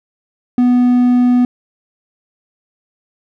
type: tone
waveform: triangle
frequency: 246.7 Hz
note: B3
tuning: 2 cents flat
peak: -6 dBFS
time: 0.58-1.45 s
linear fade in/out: 2 ms
effects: none